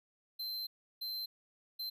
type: tone bursts at uneven times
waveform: square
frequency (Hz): 4104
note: C8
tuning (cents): -34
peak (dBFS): -38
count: 3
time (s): 0.39-0.67 / 1.01-1.26 / 1.79-1.9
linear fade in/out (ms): 10
effects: none